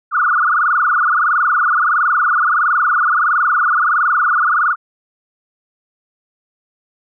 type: tone with frequency modulation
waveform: sine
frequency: 1318.5 Hz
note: E6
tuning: in tune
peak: -11 dBFS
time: 0.11-4.76 s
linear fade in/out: 50 ms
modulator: 21.5 Hz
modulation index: 7.3
effects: none